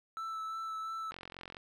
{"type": "tone with vibrato", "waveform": "triangle", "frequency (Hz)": 1318.5, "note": "E6", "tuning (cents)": 0, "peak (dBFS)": -35, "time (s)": [0.17, 1.11], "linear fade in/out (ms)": 0, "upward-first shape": "sine", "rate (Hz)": 2.9, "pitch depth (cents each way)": 13}
{"type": "click train", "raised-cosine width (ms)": 0.3, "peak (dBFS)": -29, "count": 21, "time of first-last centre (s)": [1.12, 1.568], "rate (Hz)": 44.6}
{"effects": []}